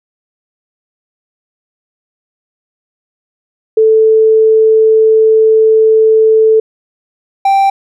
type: tone pair in turn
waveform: sine / triangle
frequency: 440 / 784 Hz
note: A4 / G5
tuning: 0 / 0 cents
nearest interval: minor seventh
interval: 1000 cents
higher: second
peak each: -4 dBFS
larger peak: neither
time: 3.77-6.6 / 7.45-7.7 s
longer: first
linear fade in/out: 5 ms
effects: none